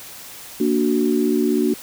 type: chord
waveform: sine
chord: Bb augmented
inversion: none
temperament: equal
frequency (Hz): 233.1 / 293.7 / 370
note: Bb3 / D4 / F#4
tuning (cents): 0 / 0 / 0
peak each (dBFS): -20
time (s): 0.6-1.74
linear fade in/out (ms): 5
effects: white hiss -38 dBFS RMS until 1.82 s